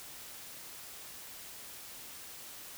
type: silence
effects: white hiss -48 dBFS RMS until 2.77 s